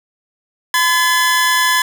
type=tone pair together; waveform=sawtooth; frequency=1017.1 / 1712 Hz; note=C6 / A6; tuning=-49 / -48 cents; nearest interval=major sixth; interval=901 cents; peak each=-11 dBFS; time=0.74-1.82 s; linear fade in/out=2 ms; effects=none